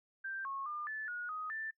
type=tone with pitch steps; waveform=sine; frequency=1572 / 1093 / 1203 / 1743 / 1447 / 1252 / 1770 Hz; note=G6 / C#6 / D6 / A6 / F#6 / D#6 / A6; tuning=+4 / -25 / +41 / -17 / -39 / +10 / +10 cents; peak=-38 dBFS; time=0.24-1.71 s; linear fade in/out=10 ms; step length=210 ms; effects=noise-tail reverb RT60 0.1 s tail -22 dB re dry